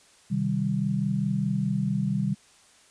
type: chord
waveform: sine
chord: C minor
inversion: none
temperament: equal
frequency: 130.81 / 155.56 / 196 Hz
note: C3 / Eb3 / G3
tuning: 0 / 0 / 0 cents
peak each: -29 / -29 / -26 dBFS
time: 0.3-2.35 s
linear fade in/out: 20 ms
effects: white hiss -57 dBFS RMS until 2.9 s + resampled to 22050 Hz